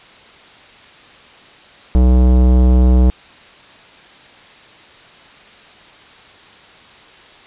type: tone with tanh clipping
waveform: sine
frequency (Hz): 62.6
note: B1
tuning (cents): +24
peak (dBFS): -9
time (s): 1.95-3.1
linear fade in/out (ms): 0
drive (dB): 18
effects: white hiss -42 dBFS RMS until 7.46 s + resampled to 8000 Hz